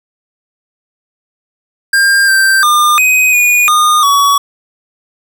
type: tone with pitch steps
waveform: square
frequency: 1601 / 1567 / 1204 / 2512 / 2452 / 1222 / 1129 Hz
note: G6 / G6 / D6 / D#7 / D#7 / D#6 / C#6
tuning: +36 / -1 / +43 / +16 / -26 / -32 / +31 cents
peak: -7 dBFS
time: 1.93-4.38 s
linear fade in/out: 5 ms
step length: 350 ms
effects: none